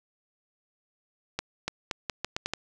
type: accelerating click train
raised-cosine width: 0.2 ms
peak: -12 dBFS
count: 8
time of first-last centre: 1.39-2.536 s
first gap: 290 ms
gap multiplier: 0.8
effects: none